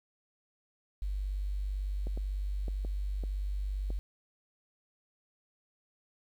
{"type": "tone", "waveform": "sine", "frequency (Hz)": 49, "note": "G1", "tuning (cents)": 0, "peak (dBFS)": -31, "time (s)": [1.02, 3.99], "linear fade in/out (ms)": 0}
{"type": "clicks", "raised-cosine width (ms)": 2, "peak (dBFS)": -29, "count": 6, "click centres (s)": [2.07, 2.175, 2.682, 2.849, 3.237, 3.904]}
{"effects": ["10-bit"]}